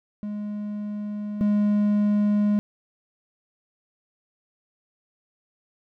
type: tone pair in turn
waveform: triangle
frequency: 208.1 / 207.3 Hz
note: G#3 / G#3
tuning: +4 / -3 cents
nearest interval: unison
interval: 7 cents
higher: first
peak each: -26 / -16 dBFS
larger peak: second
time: 0.23-1.41 / 1.41-2.59 s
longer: neither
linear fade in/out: 0 ms
effects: none